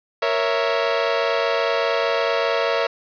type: chord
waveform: sawtooth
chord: A# diminished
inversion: none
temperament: equal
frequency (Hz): 466.2 / 554.4 / 659.3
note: A#4 / C#5 / E5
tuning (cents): 0 / 0 / 0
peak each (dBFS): -19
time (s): 0.22-2.87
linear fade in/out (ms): 5
effects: resampled to 11025 Hz + 7-bit